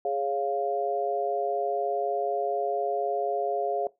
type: chord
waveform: sine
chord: Db major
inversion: second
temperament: equal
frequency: 415.3 / 554.4 / 698.5 Hz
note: Ab4 / Db5 / F5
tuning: 0 / 0 / 0 cents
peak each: -30 / -31 / -28 dBFS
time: 0.05-3.87 s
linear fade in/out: 2 ms
effects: noise-tail reverb RT60 0.2 s tail -20 dB re dry